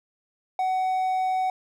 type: tone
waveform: triangle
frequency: 749 Hz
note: F#5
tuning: 21 cents sharp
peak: -20 dBFS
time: 0.59-1.5 s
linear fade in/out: 2 ms
effects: none